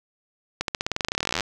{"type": "accelerating click train", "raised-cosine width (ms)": 0.2, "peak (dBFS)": -7, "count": 27, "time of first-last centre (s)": [0.61, 1.407], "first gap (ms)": 72, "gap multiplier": 0.92, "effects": []}